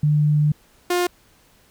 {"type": "tone pair in turn", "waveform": ["sine", "sawtooth"], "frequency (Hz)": [149.5, 354.8], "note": ["D3", "F4"], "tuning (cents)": [31, 27], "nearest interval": "octave + minor third", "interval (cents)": 1496, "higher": "second", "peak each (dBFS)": -14, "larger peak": "neither", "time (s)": [[0.03, 0.52], [0.9, 1.07]], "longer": "first", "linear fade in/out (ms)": 5, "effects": ["pink hiss -56 dBFS RMS until 1.7 s"]}